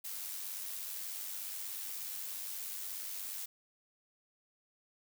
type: noise with amplitude modulation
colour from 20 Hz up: blue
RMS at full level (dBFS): -40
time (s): 0.04-3.46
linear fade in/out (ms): 10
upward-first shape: sine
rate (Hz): 96.7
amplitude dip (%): 40
effects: none